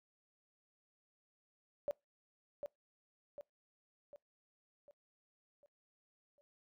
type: tone with echo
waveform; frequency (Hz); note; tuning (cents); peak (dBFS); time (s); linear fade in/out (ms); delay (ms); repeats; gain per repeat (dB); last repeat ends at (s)
sine; 578; D5; -28; -33; 1.88-1.91; 0; 750; 6; -6; 6.41
effects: noise-tail reverb RT60 0.2 s tail -24 dB re dry